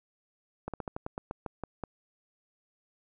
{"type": "slowing click train", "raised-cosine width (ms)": 1, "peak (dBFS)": -21, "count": 11, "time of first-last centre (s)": [0.68, 1.837], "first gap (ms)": 57, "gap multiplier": 1.15, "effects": []}